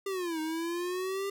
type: linear two-way sweep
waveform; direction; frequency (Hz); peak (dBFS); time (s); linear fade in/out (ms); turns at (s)
square; down then up; 399.6 to 311.1 to 399.6; -32; 0.06-1.3; 5; 0.4
effects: none